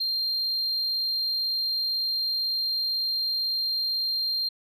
sine tone, 4186 Hz, C8, in tune, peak -22 dBFS, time 0-4.49 s, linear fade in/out 10 ms, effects tanh soft clip ceiling -23 dBFS + AAC 64 kbps

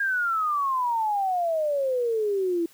sine exponential sweep, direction down, 1634 to 329.6 Hz, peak -22 dBFS, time 0-2.66 s, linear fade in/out 5 ms, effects white hiss -55 dBFS RMS until 2.73 s

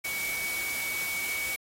sine tone in noise, 2249 Hz, C#7, 24 cents sharp, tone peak -31 dBFS, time 0.04-1.56 s, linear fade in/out 10 ms, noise white, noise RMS -36 dBFS, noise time 0.04-1.56 s, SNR +2 dB, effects AAC 48 kbps

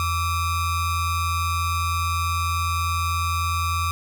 square ring-modulated tone, 622.3 Hz, D#5, in tune, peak -19 dBFS, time 0-3.91 s, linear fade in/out 0 ms, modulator 537 Hz, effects 8-bit

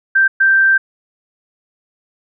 sine tone bursts at uneven times, 1568 Hz, G6, in tune, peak -8 dBFS, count 2, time 0.15-0.28 / 0.4-0.78 s, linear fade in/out 10 ms, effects none

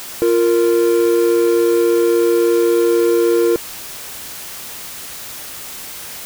triangle tone pair together, 347.5 / 463.9 Hz, F4 / A#4, -9 / -8 cents, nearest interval perfect fourth, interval 501 cents, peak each -12 dBFS, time 0.22-3.56 s, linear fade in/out 0 ms, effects white hiss -31 dBFS RMS until 6.25 s

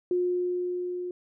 sine tone with level ramp, 358.1 Hz, F4, 43 cents sharp, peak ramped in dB -22 to -31 dBFS, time 0.11-1.11 s, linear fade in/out 2 ms, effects none

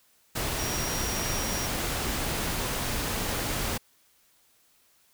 sine tone in noise, 5660 Hz, F8, 22 cents sharp, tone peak -35 dBFS, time 0.58-1.67 s, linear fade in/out 10 ms, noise pink, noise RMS -30 dBFS, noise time 0.35-3.78 s, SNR -8 dB, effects white hiss -64 dBFS RMS until 5.13 s

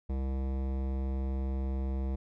sine tone with hard clipping, 66.3 Hz, C2, 23 cents sharp, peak -32 dBFS, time 0.09-2.16 s, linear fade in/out 10 ms, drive 17 dB, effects none

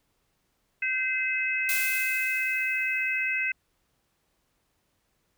harmonic tone, 515 Hz, C5, 28 cents flat, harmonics 3 / 4 / 5, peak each -32 / -29 / -28 dBFS, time 0.82-3.52 s, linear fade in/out 5 ms
blue noise with exponential decay, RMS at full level -28 dBFS, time 1.69-3.49 s, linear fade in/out 0 ms, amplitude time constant 390 ms
effects pink hiss -73 dBFS RMS until 5.37 s

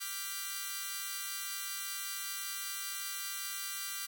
5% pulse chord, G dominant seventh, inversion second, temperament equal, 1174.7 / 1396.9 / 1568 / 1975.5 Hz, D6 / F6 / G6 / B6, 0 / 0 / 0 / 0 cents, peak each -32 dBFS, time 0-4.07 s, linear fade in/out 20 ms, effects none

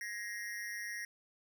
square tone with amplitude modulation, 1879 Hz, A#6, 13 cents sharp, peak -36 dBFS, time 0.01-1.05 s, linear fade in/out 2 ms, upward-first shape sine, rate 207 Hz, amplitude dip 95%, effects none

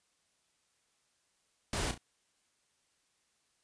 pink noise with echo, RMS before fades -34 dBFS, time 1.73-1.91 s, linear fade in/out 2 ms, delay 34 ms, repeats 2, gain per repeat -9 dB, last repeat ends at 1.978 s, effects white hiss -75 dBFS RMS until 3.63 s + resampled to 22050 Hz

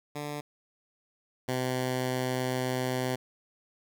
10% pulse tone pair in turn, 147.2 / 127.75 Hz, D3 / C3, +4 / -41 cents, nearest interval major second, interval 245 cents, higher first, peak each -26 / -20 dBFS, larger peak second, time 0.15-0.41 / 1.48-3.16 s, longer second, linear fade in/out 10 ms, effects none

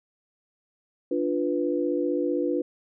sine chord, B diminished, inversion first, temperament equal, 293.7 / 349.2 / 493.9 Hz, D4 / F4 / B4, 0 / 0 / 0 cents, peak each -27 / -27 / -28 dBFS, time 1.11-2.62 s, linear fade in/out 5 ms, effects none

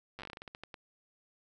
slowing click train, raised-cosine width 0.3 ms, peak -28 dBFS, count 15, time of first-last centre 0.19-0.742 s, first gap 8 ms, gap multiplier 1.22, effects none

